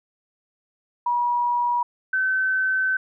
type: tone pair in turn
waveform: sine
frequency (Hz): 964 / 1530.3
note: B5 / G6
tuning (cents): -42 / -42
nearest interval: minor sixth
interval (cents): 800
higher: second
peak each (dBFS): -19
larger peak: neither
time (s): 1.06-1.83 / 2.13-2.97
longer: second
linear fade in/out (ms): 5
effects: none